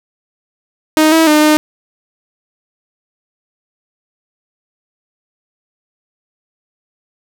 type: tone with pitch steps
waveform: sawtooth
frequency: 311.2 / 323.5 / 303.3 / 305.1 Hz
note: D#4 / E4 / D#4 / D#4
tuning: 0 / -32 / -44 / -34 cents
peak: -3 dBFS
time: 0.97-1.57 s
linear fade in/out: 0 ms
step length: 150 ms
effects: none